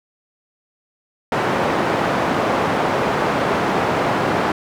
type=band-pass noise; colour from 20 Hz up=white; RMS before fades=-19 dBFS; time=1.32-4.52 s; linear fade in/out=2 ms; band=130 to 1000 Hz; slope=12 dB/octave; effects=none